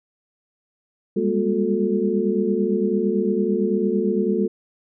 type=tone cluster; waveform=sine; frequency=196.6 / 205.5 / 238 / 362.9 / 440.4 Hz; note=G3 / G#3 / A#3 / F#4 / A4; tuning=+5 / -18 / +36 / -34 / +2 cents; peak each=-27 / -23 / -27 / -23 / -24 dBFS; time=1.16-4.48 s; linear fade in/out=10 ms; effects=none

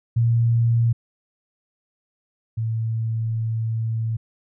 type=tone pair in turn; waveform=sine; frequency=116.54 / 112.64 Hz; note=A#2 / A2; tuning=0 / +41 cents; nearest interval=minor second; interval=59 cents; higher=first; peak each=-15 / -21 dBFS; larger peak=first; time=0.16-0.93 / 2.57-4.17 s; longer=second; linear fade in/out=10 ms; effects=none

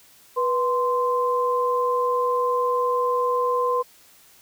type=tone pair together; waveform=sine; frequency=490.4 / 1039.1 Hz; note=B4 / C6; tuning=-12 / -12 cents; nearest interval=octave + minor second; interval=1300 cents; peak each=-22 / -22 dBFS; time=0.36-3.83 s; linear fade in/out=20 ms; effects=white hiss -53 dBFS RMS until 4.41 s

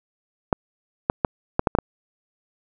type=clicks; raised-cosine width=1 ms; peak=-3 dBFS; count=7; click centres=0.528 / 1.099 / 1.248 / 1.594 / 1.672 / 1.751 / 1.787 s; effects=none

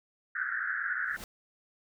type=band-pass noise; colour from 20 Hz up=pink; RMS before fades=-33 dBFS; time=0.35-1.17 s; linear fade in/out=10 ms; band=1400 to 1800 Hz; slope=96 dB/octave
type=noise with exponential growth; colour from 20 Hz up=pink; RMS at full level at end=-39 dBFS; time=1.01-1.24 s; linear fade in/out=1 ms; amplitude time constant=50 ms
effects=none

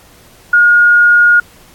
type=tone; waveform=sine; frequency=1432 Hz; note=F6; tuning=43 cents sharp; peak=-4 dBFS; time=0.53-1.4 s; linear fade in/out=5 ms; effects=pink hiss -43 dBFS RMS until 1.74 s + AAC 64 kbps

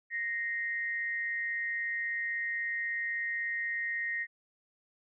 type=tone pair together; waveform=sine; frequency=1864.7 / 2081 Hz; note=A#6 / C7; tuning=0 / -10 cents; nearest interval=major second; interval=190 cents; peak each=-32 / -38 dBFS; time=0.1-4.27 s; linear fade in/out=50 ms; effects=none

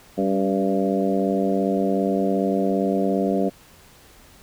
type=harmonic tone with a mistuned harmonic; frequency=97.4 Hz; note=G2; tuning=11 cents flat; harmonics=2 / 3 / 4 / 5 / 6 / 7; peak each=-23 / -25 / -26 / -27 / -28 / -28 dBFS; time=0.17-3.5 s; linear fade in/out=20 ms; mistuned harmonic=3; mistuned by=-48 cents; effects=pink hiss -50 dBFS RMS until 4.42 s

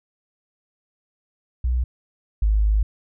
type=tone pair in turn; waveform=sine; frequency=61.6 / 52.4 Hz; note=B1 / G#1; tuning=-4 / +16 cents; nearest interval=minor third; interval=280 cents; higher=first; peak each=-18 / -15 dBFS; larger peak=second; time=1.64-1.84 / 2.42-2.83 s; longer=second; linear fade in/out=5 ms; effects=none

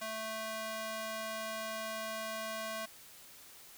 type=tone with high-pass filter; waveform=square; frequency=220 Hz; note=A3; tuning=in tune; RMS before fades=-40 dBFS; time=0.01-2.86 s; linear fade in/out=10 ms; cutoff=690 Hz; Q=0.9; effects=white hiss -55 dBFS RMS until 3.77 s

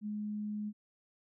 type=tone; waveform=sine; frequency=210 Hz; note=G#3; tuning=19 cents sharp; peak=-35 dBFS; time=0.01-0.73 s; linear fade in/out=50 ms; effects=none

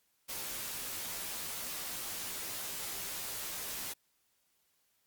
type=noise with comb filter; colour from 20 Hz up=white; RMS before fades=-40 dBFS; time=0.28-3.94 s; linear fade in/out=20 ms; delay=14 ms; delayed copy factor=-0.6; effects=white hiss -75 dBFS RMS until 5.06 s + Opus 48 kbps

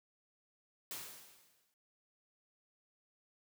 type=noise with exponential decay; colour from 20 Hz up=white; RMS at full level=-42 dBFS; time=0.91-1.74 s; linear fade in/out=1 ms; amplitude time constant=180 ms; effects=high-pass 80 Hz 12 dB/octave

